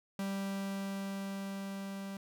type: tone with level ramp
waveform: 45% pulse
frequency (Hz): 196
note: G3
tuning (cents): 0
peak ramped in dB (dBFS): -34 to -40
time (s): 0.19-2.17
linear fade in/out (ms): 2
effects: none